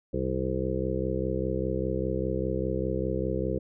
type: harmonic tone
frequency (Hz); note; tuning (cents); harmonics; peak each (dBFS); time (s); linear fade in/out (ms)
65; C2; -11; 1 / 2 / 3 / 5 / 6 / 7 / 8; -34 / -34 / -34 / -34 / -34 / -34 / -34; 0.13-3.59; 10
effects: none